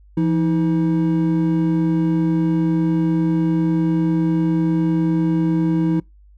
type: tone pair together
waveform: triangle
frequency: 168.44 / 318.4 Hz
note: E3 / D#4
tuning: +38 / +40 cents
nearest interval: major seventh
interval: 1102 cents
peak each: -16 dBFS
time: 0.17-6 s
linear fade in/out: 5 ms
effects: noise-tail reverb RT60 0.2 s tail -25 dB re dry + added 50 Hz sine -45 dBFS peak until 6.37 s